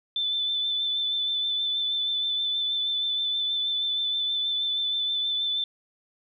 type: tone with vibrato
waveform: sine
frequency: 3520 Hz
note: A7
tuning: in tune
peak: -24 dBFS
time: 0.16-5.64 s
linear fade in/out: 2 ms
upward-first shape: sine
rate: 6.3 Hz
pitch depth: 21 cents each way
effects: none